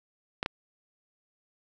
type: clicks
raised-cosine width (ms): 0.3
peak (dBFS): -13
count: 2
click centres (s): 0.429 / 0.461
effects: none